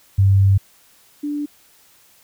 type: tone pair in turn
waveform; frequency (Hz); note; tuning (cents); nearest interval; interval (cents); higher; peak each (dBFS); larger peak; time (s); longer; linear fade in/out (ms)
sine; 97.7 / 292.8; G2 / D4; -5 / -5; octave + perfect fifth; 1900; second; -10 / -21; first; 0.18-0.58 / 1.23-1.46; first; 10
effects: white hiss -53 dBFS RMS until 2.23 s

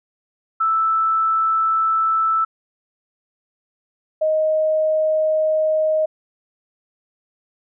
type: tone pair in turn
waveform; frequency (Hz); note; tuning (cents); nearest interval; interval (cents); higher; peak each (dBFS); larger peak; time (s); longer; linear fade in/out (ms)
sine; 1318.5 / 624.8; E6 / D#5; 0 / +7; octave + minor second; 1293; first; -15; neither; 0.6-2.45 / 4.21-6.06; neither; 10
effects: none

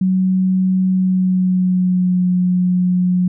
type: tone with pitch glide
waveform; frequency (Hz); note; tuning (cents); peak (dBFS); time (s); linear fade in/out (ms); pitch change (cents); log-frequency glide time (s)
sine; 186.8 to 180.85; F#3 to F#3; +17 to -39; -12; 0.01-3.28; 5; -56; 0.87-2.28
effects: none

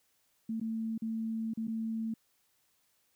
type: tone with dropouts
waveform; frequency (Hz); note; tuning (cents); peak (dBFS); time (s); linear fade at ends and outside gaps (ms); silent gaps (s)
sine; 223.7; A3; +29; -32; 0.49-2.14; 5; 0.6-0.612 / 0.979-1.02 / 1.537-1.573 / 1.672-1.679
effects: white hiss -73 dBFS RMS until 3.15 s

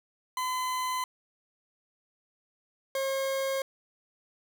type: tone pair in turn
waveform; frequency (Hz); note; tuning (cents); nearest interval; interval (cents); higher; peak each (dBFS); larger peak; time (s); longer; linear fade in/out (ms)
40% pulse; 1017 / 538.7; C6 / C#5; -50 / -50; major seventh; 1100; first; -28 / -27; second; 0.37-1.04 / 2.95-3.62; neither; 2
effects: none

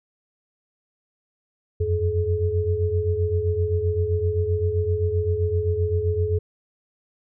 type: tone cluster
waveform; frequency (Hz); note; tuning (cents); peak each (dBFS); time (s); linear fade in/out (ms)
sine; 86.1 / 93.8 / 426.4; F2 / F#2 / G#4; -24 / +24 / +46; -24; 1.8-6.39; 10
effects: none

